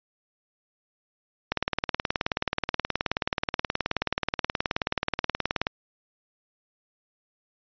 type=click train; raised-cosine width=0.3 ms; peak=-8 dBFS; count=79; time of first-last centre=1.52-5.669 s; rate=18.8 Hz; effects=resampled to 11025 Hz